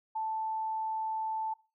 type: tone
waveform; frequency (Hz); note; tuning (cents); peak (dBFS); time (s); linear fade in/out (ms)
sine; 880; A5; 0; -31; 0.15-1.54; 10
effects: noise-tail reverb RT60 0.3 s tail -20 dB re dry